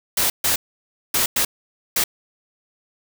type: noise bursts at uneven times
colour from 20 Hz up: white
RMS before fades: -19 dBFS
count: 5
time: 0.17-0.3 / 0.44-0.56 / 1.14-1.26 / 1.36-1.45 / 1.96-2.04 s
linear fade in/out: 5 ms
effects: none